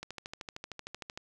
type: click train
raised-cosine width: 0.2 ms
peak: -23 dBFS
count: 16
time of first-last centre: 0.03-1.175 s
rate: 13.1 Hz
effects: none